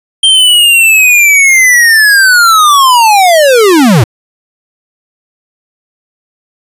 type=linear sweep; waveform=square; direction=down; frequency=3173 to 98 Hz; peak=-3 dBFS; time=0.23-4.04 s; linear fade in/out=5 ms; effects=resampled to 32000 Hz